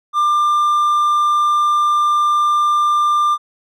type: tone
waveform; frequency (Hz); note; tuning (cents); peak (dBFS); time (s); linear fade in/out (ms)
triangle; 1193; D6; +27; -10; 0.13-3.38; 50
effects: none